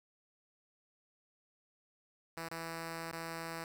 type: tone with dropouts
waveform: 5% pulse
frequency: 164.81 Hz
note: E3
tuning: in tune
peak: -29 dBFS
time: 2.37-3.64 s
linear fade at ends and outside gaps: 2 ms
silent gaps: 2.486-2.513 / 3.115-3.128 s
effects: 11-bit